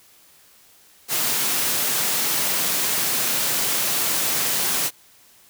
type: high-pass noise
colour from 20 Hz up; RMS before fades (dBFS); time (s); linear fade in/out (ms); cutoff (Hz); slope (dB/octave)
white; -22; 1.08-4.91; 50; 110; 48
effects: white hiss -53 dBFS RMS until 5.49 s